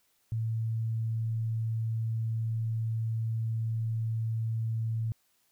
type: tone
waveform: sine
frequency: 112.6 Hz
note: A2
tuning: 40 cents sharp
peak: -28 dBFS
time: 0.32-5.12 s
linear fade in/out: 0 ms
effects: white hiss -71 dBFS RMS until 5.51 s